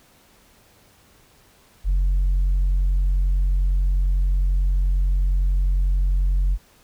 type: tone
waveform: sine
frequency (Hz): 45.59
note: F#1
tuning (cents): -25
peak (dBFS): -14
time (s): 1.84-6.58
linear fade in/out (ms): 50
effects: tanh soft clip ceiling -15 dBFS + pink hiss -55 dBFS RMS until 6.83 s